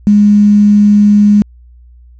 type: tone with quantisation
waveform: sine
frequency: 206.7 Hz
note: G#3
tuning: 8 cents flat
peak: -3 dBFS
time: 0.07-1.42 s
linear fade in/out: 0 ms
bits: 5
effects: added 60 Hz sine -36 dBFS peak until 2.19 s + resampled to 16000 Hz